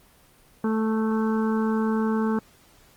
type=harmonic tone; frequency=220 Hz; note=A3; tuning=in tune; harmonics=1 / 2 / 4 / 5 / 6 / 7; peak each=-22 / -28 / -34 / -36 / -38 / -39 dBFS; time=0.64-2.39 s; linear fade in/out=2 ms; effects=pink hiss -56 dBFS RMS until 2.96 s + Opus 24 kbps